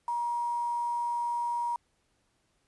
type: tone with quantisation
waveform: sine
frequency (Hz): 951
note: A#5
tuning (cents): +34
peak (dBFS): -28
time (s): 0.08-1.76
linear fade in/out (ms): 2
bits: 8
effects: pink hiss -73 dBFS RMS until 2.67 s + resampled to 24000 Hz

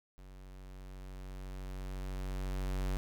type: tone with level ramp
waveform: square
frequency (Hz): 46.99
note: F#1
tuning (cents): +28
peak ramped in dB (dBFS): -51 to -32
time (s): 0.18-2.97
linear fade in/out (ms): 0
effects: none

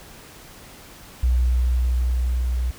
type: tone with level ramp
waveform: sine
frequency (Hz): 61.74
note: B1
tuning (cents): 0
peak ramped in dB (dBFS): -15 to -20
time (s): 1.23-2.71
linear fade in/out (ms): 5
effects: pink hiss -44 dBFS RMS until 2.78 s

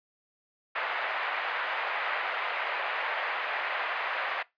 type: band-pass noise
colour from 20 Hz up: white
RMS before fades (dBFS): -32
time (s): 0.75-4.43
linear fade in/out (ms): 10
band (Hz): 580 to 2300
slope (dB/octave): 24
effects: noise-tail reverb RT60 0.2 s tail -21 dB re dry + resampled to 11025 Hz

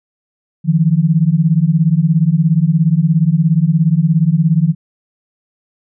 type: beating tone pair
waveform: sine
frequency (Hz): 153.6 / 170.6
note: D#3 / F3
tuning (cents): -22 / -40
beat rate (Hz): 17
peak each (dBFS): -12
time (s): 0.64-4.75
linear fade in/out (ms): 50
effects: none

